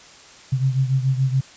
sine beating tone pair, 130.9 / 137.9 Hz, C3 / C#3, +1 / -9 cents, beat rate 7 Hz, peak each -18 / -23 dBFS, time 0.52-1.41 s, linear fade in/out 10 ms, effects white hiss -45 dBFS RMS until 1.56 s + resampled to 16000 Hz

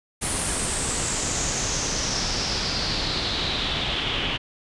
pink noise with low-pass filter sweep, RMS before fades -26 dBFS, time 0.21-4.38 s, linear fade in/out 20 ms, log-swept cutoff 9900 to 3000 Hz, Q 4.9, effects resampled to 24000 Hz

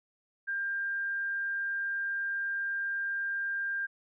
sine tone, 1596 Hz, G6, 31 cents sharp, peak -30 dBFS, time 0.47-3.87 s, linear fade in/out 20 ms, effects none

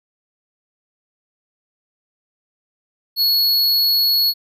square tone, 4358 Hz, C#8, 30 cents flat, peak -14 dBFS, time 3.16-4.34 s, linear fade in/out 50 ms, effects none

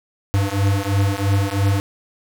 square beating tone pair, 97.7 / 100.7 Hz, G2 / G2, -5 / +47 cents, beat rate 3 Hz, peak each -20 / -20 dBFS, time 0.34-1.8 s, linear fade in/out 0 ms, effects none

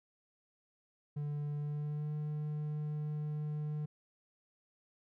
triangle tone with pitch glide, 146.83 to 150.52 Hz, D3 to D3, 0 to +43 cents, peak -33 dBFS, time 1.16-3.86 s, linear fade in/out 10 ms, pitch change +43 cents, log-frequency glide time 1.58-2.17 s, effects none

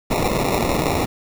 blue noise with sample-and-hold, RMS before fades -20 dBFS, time 0.1-1.06 s, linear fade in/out 10 ms, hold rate 1575 Hz, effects none

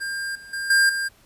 square tone with level steps, 1600 Hz, G6, 35 cents sharp, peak -27 / -41 / -27 / -15 / -24 dBFS, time 0-1.09 s, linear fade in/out 20 ms, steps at 0.35 / 0.53 / 0.7 / 0.89 s, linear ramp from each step 5 ms, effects pink hiss -56 dBFS RMS until 1.25 s + resampled to 32000 Hz

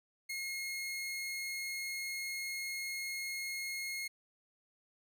sawtooth tone, 2155 Hz, C#7, 49 cents flat, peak -34 dBFS, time 0.29-4.08 s, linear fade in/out 10 ms, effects none

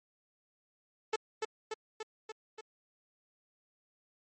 sawtooth tone with echo, 437 Hz, A4, 12 cents flat, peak -25 dBFS, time 1.13-1.16 s, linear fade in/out 5 ms, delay 290 ms, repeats 5, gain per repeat -3 dB, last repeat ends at 2.61 s, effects MP3 32 kbps

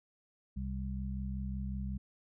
harmonic tone, 65.41 Hz, C2, in tune, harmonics 1 / 2 / 3, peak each -37 / -43 / -40 dBFS, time 0.56-1.98 s, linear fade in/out 10 ms, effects none

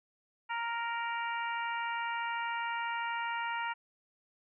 harmonic tone, 466.2 Hz, A#4, in tune, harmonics 2 / 3 / 4 / 5 / 6, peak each -35 / -39 / -41 / -43 / -45 dBFS, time 0.49-3.74 s, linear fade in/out 20 ms, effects none

